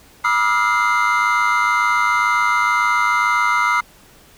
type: tone cluster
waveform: triangle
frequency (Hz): 969 / 1201 / 1303 / 1410 / 2084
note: B5 / D6 / E6 / F6 / C7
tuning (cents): -33 / +38 / -20 / +16 / -7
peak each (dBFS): -19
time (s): 0.24-3.81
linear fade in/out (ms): 10
effects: pink hiss -48 dBFS RMS until 4.37 s